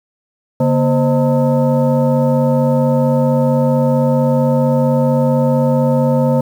sine tone with frequency modulation, 142.2 Hz, C#3, 45 cents sharp, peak -10 dBFS, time 0.6-6.41 s, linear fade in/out 5 ms, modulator 380 Hz, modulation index 1.4, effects 7-bit

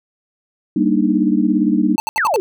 sine chord, Eb major seventh, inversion first, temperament equal, 196 / 233.1 / 293.7 / 311.1 Hz, G3 / Bb3 / D4 / Eb4, 0 / 0 / 0 / 0 cents, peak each -18 dBFS, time 0.76-1.96 s, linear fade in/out 5 ms
square tone bursts, 880 Hz, A5, in tune, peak -17 dBFS, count 5, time 1.98-2.36 s, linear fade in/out 0 ms, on 20 ms, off 70 ms
sine exponential sweep, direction down, 2100 to 349.2 Hz, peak -14 dBFS, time 2.18-2.4 s, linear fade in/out 0 ms
effects none

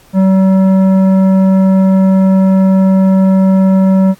triangle tone with tanh clipping, 190.5 Hz, G3, 49 cents flat, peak -7 dBFS, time 0.13-4.15 s, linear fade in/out 50 ms, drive 15 dB, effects pink hiss -45 dBFS RMS until 4.19 s + AAC 64 kbps

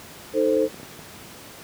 sine chord, A diminished, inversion second, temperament equal, 311.1 / 440 / 523.3 Hz, Eb4 / A4 / C5, 0 / 0 / 0 cents, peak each -24 / -21 / -21 dBFS, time 0.33-0.69 s, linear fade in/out 50 ms
clicks, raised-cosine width 2 ms, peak -27 dBFS, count 6, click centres 0.569 / 0.654 / 0.744 / 0.799 / 0.831 / 0.992 s
effects pink hiss -42 dBFS RMS until 1.63 s + high-pass 100 Hz 12 dB/octave

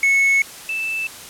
triangle / sine tone pair in turn, 2200 / 2642 Hz, C#7 / E7, -14 / +3 cents, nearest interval minor third, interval 317 cents, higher second, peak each -11 / -21 dBFS, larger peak first, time 0.03-0.42 / 0.69-1.07 s, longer first, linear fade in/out 2 ms, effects white hiss -37 dBFS RMS until 1.29 s + low-pass 12000 Hz 12 dB/octave

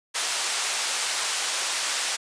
white band-pass noise, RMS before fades -27 dBFS, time 0.14-2.17 s, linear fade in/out 20 ms, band 680 to 8200 Hz, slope 12 dB/octave, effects resampled to 22050 Hz

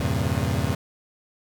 30% pulse chord, E diminished seventh, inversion none, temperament equal with one note detuned, 82.41 / 98 / 116.54 / 135.11 Hz, E2 / G2 / Bb2 / Db3, 0 / 0 / 0 / -44 cents, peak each -25 dBFS, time 0-0.75 s, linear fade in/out 5 ms, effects none

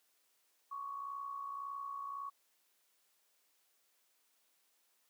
sine tone with amplitude modulation, 1116 Hz, C#6, 11 cents sharp, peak -38 dBFS, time 0.71-2.3 s, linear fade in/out 10 ms, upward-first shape sine, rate 61.8 Hz, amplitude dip 55%, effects white hiss -75 dBFS RMS until 5.09 s + high-pass 300 Hz 12 dB/octave

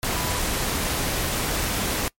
sine tone in noise, 987.8 Hz, B5, in tune, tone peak -33 dBFS, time 0.16-0.39 s, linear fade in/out 0 ms, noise pink, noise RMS -25 dBFS, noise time 0.03-2.08 s, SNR -11 dB, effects noise-tail reverb RT60 0.1 s tail -23 dB re dry + MP3 64 kbps

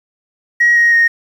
sine tone with pitch steps, 1900 / 1879.3 / 1858.8 Hz, A#6 / A#6 / A#6, +33 / +14 / -5 cents, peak -6 dBFS, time 0.6-1.08 s, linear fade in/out 10 ms, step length 160 ms, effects tanh soft clip ceiling -4 dBFS + 7-bit

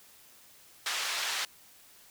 white band-pass noise, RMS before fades -33 dBFS, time 0.86-1.45 s, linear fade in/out 2 ms, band 900 to 4800 Hz, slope 12 dB/octave, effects white hiss -57 dBFS RMS until 2.1 s

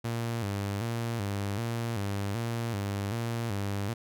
sawtooth tone with vibrato, 108 Hz, A2, 32 cents flat, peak -26 dBFS, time 0.04-3.94 s, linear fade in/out 10 ms, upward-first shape square, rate 1.3 Hz, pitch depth 130 cents each way, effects none

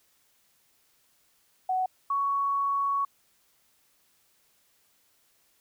sine tone pair in turn, 745 / 1116.2 Hz, F#5 / C#6, +12 / +12 cents, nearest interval perfect fifth, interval 700 cents, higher second, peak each -24 dBFS, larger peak neither, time 1.69-1.86 / 2.1-3.05 s, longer second, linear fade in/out 5 ms, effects white hiss -67 dBFS RMS until 5.6 s

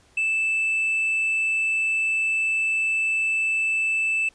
sine tone with hard clipping, 2637 Hz, E7, in tune, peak -21 dBFS, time 0.17-4.29 s, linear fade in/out 5 ms, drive 2 dB, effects pink hiss -58 dBFS RMS until 4.34 s + resampled to 22050 Hz

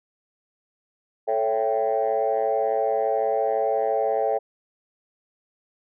sine chord, A dominant seventh, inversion none, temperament equal with one note detuned, 440 / 554.4 / 666.1 / 784 Hz, A4 / C#5 / E5 / G5, 0 / 0 / +18 / 0 cents, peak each -25 dBFS, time 1.27-4.39 s, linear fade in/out 20 ms, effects tanh soft clip ceiling -13 dBFS

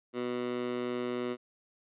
15% pulse tone with high-pass filter, 123 Hz, B2, 7 cents flat, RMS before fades -34 dBFS, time 0.13-1.37 s, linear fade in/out 50 ms, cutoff 300 Hz, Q 1.8, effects resampled to 8000 Hz

